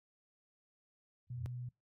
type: tone with exponential growth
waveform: sine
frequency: 90.8 Hz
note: F#2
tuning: 32 cents flat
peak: -35 dBFS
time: 1.27-1.46 s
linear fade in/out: 0 ms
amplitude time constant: 40 ms
type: tone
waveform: sine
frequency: 123.3 Hz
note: B2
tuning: 2 cents flat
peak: -40 dBFS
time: 1.3-1.69 s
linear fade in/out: 5 ms
effects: noise-tail reverb RT60 0.2 s tail -23 dB re dry + MP3 64 kbps